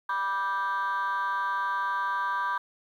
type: chord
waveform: sine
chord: G major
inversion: first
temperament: just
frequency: 980 / 1176 / 1568 Hz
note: B5 / D6 / G6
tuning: -14 / +2 / 0 cents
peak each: -28 / -29 / -30 dBFS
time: 0.09-2.58 s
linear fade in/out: 5 ms
effects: tanh soft clip ceiling -22 dBFS + 10-bit